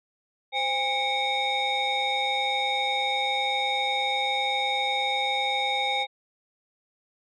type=tone cluster; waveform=sine; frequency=522 / 811 / 2192 / 2317 / 3710 Hz; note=C5 / G#5 / C#7 / D7 / A#7; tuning=-4 / -41 / -20 / -24 / -9 cents; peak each=-33 / -26 / -30 / -33 / -27 dBFS; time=0.52-6.07 s; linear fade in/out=50 ms; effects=tanh soft clip ceiling -18 dBFS

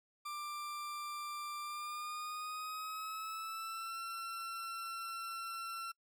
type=tone with pitch glide; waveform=40% pulse; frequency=1184 to 1352.2 Hz; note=D6 to E6; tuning=+14 to +44 cents; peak=-40 dBFS; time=0.25-5.92 s; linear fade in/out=10 ms; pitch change=+230 cents; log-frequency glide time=1.61-4 s; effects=noise-tail reverb RT60 0.1 s tail -25 dB re dry

